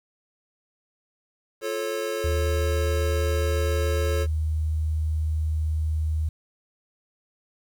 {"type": "chord", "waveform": "square", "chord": "F augmented", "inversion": "none", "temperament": "just", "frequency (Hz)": [349.2, 436.5, 545.7], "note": ["F4", "A4", "C#5"], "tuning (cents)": [0, -14, -27], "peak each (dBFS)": [-35, -30, -31], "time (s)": [1.61, 4.27], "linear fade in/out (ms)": 50}
{"type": "tone", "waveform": "sine", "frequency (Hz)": 78.1, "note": "D#2", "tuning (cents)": 7, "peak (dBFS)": -22, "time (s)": [2.24, 6.29], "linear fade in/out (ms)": 5}
{"effects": ["9-bit"]}